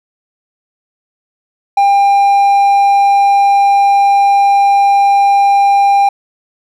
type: tone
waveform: triangle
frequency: 799 Hz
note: G5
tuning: 33 cents sharp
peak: -4 dBFS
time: 1.77-6.09 s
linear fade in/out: 5 ms
effects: none